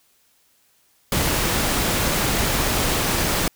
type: noise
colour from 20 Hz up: pink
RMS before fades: -21 dBFS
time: 1.12-3.48 s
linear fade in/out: 2 ms
effects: white hiss -61 dBFS RMS until 3.55 s